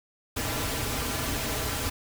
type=noise with comb filter; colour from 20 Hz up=pink; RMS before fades=-30 dBFS; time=0.36-1.9 s; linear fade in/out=10 ms; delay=5.5 ms; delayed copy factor=-0.65; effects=none